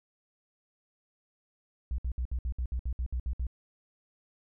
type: tone bursts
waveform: sine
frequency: 61.74 Hz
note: B1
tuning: in tune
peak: -27 dBFS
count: 12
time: 1.91-3.468 s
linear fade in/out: 0 ms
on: 73 ms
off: 62 ms
effects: tanh soft clip ceiling -26 dBFS